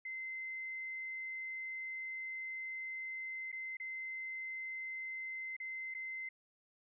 sine tone with dropouts, 2067 Hz, C7, 22 cents flat, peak -40 dBFS, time 0.05-6.29 s, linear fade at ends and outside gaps 5 ms, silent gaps 3.518-3.526 / 3.77-3.799 / 5.566-5.6 / 5.941-5.947 s, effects none

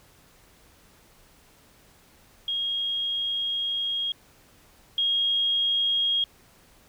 sine tone pair in turn, 3266 / 3266 Hz, G#7 / G#7, -30 / -30 cents, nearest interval unison, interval 0 cents, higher neither, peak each -25 / -21 dBFS, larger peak second, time 2.48-4.12 / 4.98-6.24 s, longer first, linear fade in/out 2 ms, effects pink hiss -57 dBFS RMS until 6.88 s

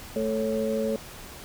sine tone cluster, 219.5 / 440.1 / 553 Hz, A3 / A4 / C#5, -4 / 0 / -4 cents, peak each -28 dBFS, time 0.16-0.96 s, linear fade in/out 2 ms, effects tanh soft clip ceiling -15 dBFS + pink hiss -43 dBFS RMS until 1.44 s

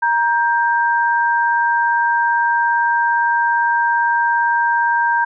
sine tone pair together, 940 / 1579.4 Hz, A#5 / G6, +14 / +13 cents, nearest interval major sixth, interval 899 cents, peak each -15 / -17 dBFS, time 0.02-5.25 s, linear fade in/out 10 ms, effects none

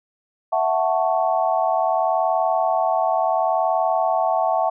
sine chord, F# minor seventh, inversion third, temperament equal, 659.3 / 740 / 880 / 1108.7 Hz, E5 / F#5 / A5 / C#6, 0 / 0 / 0 / 0 cents, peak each -21 / -21 / -24 / -27 dBFS, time 0.52-4.7 s, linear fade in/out 10 ms, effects none

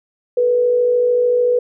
sine tone pair together, 436.6 / 490.1 Hz, A4 / B4, -13 / -13 cents, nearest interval major second, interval 200 cents, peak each -24 / -12 dBFS, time 0.37-1.59 s, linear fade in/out 5 ms, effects none

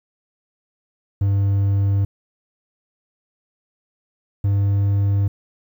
triangle tone pair in turn, 99.2 / 99.89 Hz, G2 / G2, +21 / +33 cents, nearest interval unison, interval 12 cents, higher second, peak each -13 dBFS, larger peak neither, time 1.21-2.05 / 4.44-5.28 s, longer neither, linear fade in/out 5 ms, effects 9-bit

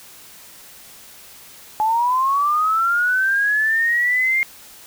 sine linear sweep, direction up, 849 to 2129 Hz, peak -15 dBFS, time 1.8-4.43 s, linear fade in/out 0 ms, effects white hiss -43 dBFS RMS until 4.86 s

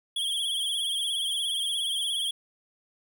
square tone with vibrato, 3267 Hz, G#7, 29 cents flat, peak -27 dBFS, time 0.16-2.31 s, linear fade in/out 5 ms, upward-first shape sine, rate 17 Hz, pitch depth 69 cents each way, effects none

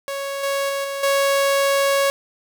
sawtooth tone with level steps, 554.4 Hz, C#5, in tune, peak -21 / -16 / -18 / -21 / -12 dBFS, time 0.08-2.1 s, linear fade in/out 0 ms, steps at 0.43 / 0.69 / 0.84 / 1.03 s, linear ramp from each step 5 ms, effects none

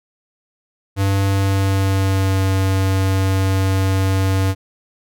square tone with pitch glide, 98 to 95.76 Hz, G2 to G2, 0 to -40 cents, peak -15 dBFS, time 0.96-4.55 s, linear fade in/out 50 ms, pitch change -40 cents, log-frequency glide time 1.25-2.42 s, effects none

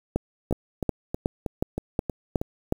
two click trains, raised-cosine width 2 ms, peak -14 / -9 dBFS, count 7 / 8, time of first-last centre 0.51-2.415 / 0.16-2.724 s, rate 3.15 / 2.73 Hz, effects 7-bit

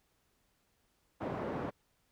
pink band-pass noise, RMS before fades -38 dBFS, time 1.2-1.71 s, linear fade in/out 20 ms, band 160 to 970 Hz, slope 12 dB/octave, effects pink hiss -75 dBFS RMS until 2.11 s

